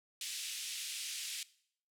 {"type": "band-pass noise", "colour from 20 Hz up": "pink", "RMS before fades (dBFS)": -42, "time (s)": [0.21, 1.43], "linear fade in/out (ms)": 2, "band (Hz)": [2600, 11000], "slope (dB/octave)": 24, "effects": ["noise-tail reverb RT60 0.6 s tail -19 dB re dry"]}